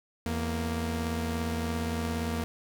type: tone pair together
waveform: sawtooth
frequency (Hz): 83.47 / 233.1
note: E2 / A#3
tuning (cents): +22 / 0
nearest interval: octave + tritone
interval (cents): 1778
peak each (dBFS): -28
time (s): 0.26-2.44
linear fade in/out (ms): 0
effects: none